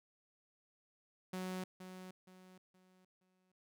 sawtooth tone with echo, 185 Hz, F#3, in tune, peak -36 dBFS, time 1.33-1.64 s, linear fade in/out 5 ms, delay 470 ms, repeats 4, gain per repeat -9 dB, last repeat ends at 3.52 s, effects none

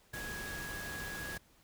sine tone in noise, 1661.2 Hz, G#6, in tune, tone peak -42 dBFS, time 0.13-1.38 s, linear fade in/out 10 ms, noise pink, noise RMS -44 dBFS, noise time 0.13-1.38 s, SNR -1 dB, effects pink hiss -66 dBFS RMS until 1.63 s

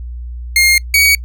sawtooth tone pair in turn, 2128 / 2255 Hz, C7 / C#7, +29 / +29 cents, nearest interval minor second, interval 100 cents, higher second, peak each -4 dBFS, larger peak neither, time 0.56-0.78 / 0.94-1.15 s, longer first, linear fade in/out 2 ms, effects noise-tail reverb RT60 0.1 s tail -26 dB re dry + added 60 Hz sine -23 dBFS peak until 1.24 s

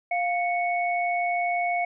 sine tone pair together, 702 / 2217 Hz, F5 / C#7, +9 / 0 cents, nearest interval octave + minor sixth, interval 1991 cents, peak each -24 / -28 dBFS, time 0.11-1.85 s, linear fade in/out 5 ms, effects none

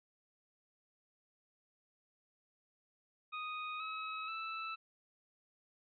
25% pulse tone with pitch steps, 1244.5 / 1281 / 1318.5 Hz, D#6 / E6 / E6, 0 / -50 / 0 cents, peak -36 dBFS, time 3.32-4.76 s, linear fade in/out 20 ms, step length 480 ms, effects resampled to 11025 Hz

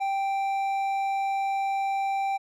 sine tone with hard clipping, 784 Hz, G5, in tune, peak -26 dBFS, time 0-2.38 s, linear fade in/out 20 ms, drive 6 dB, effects none

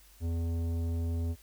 sine tone with tanh clipping, 83.6 Hz, E2, 25 cents sharp, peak -31 dBFS, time 0.2-1.36 s, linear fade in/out 50 ms, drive 13 dB, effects added 50 Hz sine -58 dBFS peak until 1.42 s + white hiss -60 dBFS RMS until 1.42 s

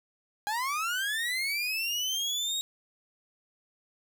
30% pulse linear sweep, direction up, 807 to 3800 Hz, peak -26 dBFS, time 0.47-2.61 s, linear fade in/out 0 ms, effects none

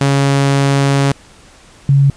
sawtooth / sine tone pair in turn, 138.9 / 138.9 Hz, C#3 / C#3, +4 / +4 cents, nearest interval unison, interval 0 cents, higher neither, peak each -6 dBFS, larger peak neither, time 0.01-1.12 / 1.89-2.1 s, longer first, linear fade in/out 2 ms, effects pink hiss -43 dBFS RMS until 2.16 s + resampled to 22050 Hz

